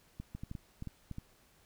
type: clicks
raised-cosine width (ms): 5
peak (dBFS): -29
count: 9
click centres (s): 0.2 / 0.35 / 0.435 / 0.514 / 0.552 / 0.824 / 0.873 / 1.113 / 1.184
effects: pink hiss -66 dBFS RMS until 1.65 s